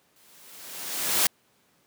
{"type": "noise with exponential growth", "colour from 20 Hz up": "white", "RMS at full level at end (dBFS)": -20, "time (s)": [0.16, 1.27], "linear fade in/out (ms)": 2, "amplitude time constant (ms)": 240, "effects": ["pink hiss -65 dBFS RMS until 1.86 s", "high-pass 150 Hz 12 dB/octave"]}